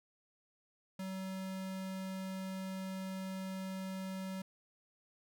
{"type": "tone", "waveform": "square", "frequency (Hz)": 189.7, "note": "F#3", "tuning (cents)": 43, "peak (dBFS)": -40, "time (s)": [0.99, 4.42], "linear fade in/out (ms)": 5, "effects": []}